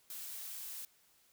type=noise; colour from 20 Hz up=blue; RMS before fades=-45 dBFS; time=0.1-0.85 s; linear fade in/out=2 ms; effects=white hiss -69 dBFS RMS until 1.32 s